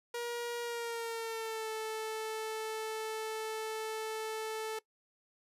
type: tone with pitch glide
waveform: sawtooth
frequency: 475.6 to 438.7 Hz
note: A#4 to A4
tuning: +35 to -5 cents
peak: -32 dBFS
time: 0.14-4.79 s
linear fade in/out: 5 ms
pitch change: -140 cents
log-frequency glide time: 0.62-1.7 s
effects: noise-tail reverb RT60 0.1 s tail -20 dB re dry + resampled to 32000 Hz